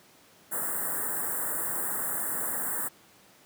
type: band-stop noise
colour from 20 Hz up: white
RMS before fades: -31 dBFS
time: 0.51-2.89 s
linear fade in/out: 20 ms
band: 1900 to 7600 Hz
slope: 96 dB/octave
effects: pink hiss -57 dBFS RMS until 3.45 s + high-pass 150 Hz 12 dB/octave